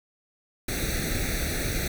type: noise with comb filter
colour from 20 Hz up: pink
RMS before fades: -28 dBFS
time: 0.68-1.88 s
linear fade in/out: 5 ms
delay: 0.49 ms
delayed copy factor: +1
effects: none